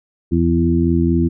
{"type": "harmonic tone with a mistuned harmonic", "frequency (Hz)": 84.1, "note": "E2", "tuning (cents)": 35, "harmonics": [1, 2, 3, 4], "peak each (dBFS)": [-18, -18, -18, -18], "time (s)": [0.31, 1.29], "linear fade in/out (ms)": 20, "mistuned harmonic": 1, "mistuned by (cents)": -32, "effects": []}